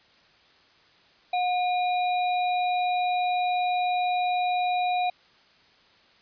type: tone with sample-and-hold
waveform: sine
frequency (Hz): 723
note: F#5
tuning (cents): -40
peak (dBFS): -22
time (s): 1.33-5.1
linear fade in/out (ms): 5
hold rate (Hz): 3150
effects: white hiss -58 dBFS RMS until 6.21 s + resampled to 11025 Hz